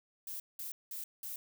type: noise bursts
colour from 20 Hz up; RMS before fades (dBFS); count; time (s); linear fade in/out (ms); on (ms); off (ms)
violet; -42; 4; 0.27-1.36; 2; 130; 190
effects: none